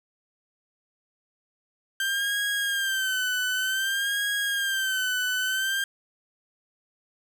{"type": "tone with vibrato", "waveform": "30% pulse", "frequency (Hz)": 1569, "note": "G6", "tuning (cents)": 1, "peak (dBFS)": -22, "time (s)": [2, 5.84], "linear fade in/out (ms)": 2, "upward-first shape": "sine", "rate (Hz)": 0.54, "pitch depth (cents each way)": 81, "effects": []}